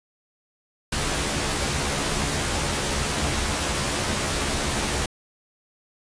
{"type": "noise with comb filter", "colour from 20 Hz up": "pink", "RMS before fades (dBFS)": -25, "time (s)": [0.92, 5.06], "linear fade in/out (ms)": 5, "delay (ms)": 14, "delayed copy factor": 0.7, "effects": ["resampled to 22050 Hz"]}